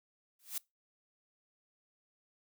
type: noise with exponential growth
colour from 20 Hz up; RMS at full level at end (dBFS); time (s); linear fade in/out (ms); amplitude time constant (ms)
blue; -33; 0.39-0.58; 5; 40
effects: noise-tail reverb RT60 0.2 s tail -23 dB re dry